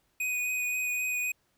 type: tone with vibrato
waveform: square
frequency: 2489 Hz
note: D#7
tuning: in tune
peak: -29 dBFS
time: 0.2-1.32 s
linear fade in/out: 5 ms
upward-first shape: sine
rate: 3.8 Hz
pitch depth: 13 cents each way
effects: pink hiss -72 dBFS RMS until 1.57 s